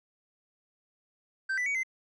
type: tone with pitch steps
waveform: triangle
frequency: 1557 / 1983 / 2252 / 2066 Hz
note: G6 / B6 / C#7 / C7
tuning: -12 / +7 / +27 / -22 cents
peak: -26 dBFS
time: 1.49-1.834 s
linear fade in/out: 10 ms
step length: 86 ms
effects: resampled to 22050 Hz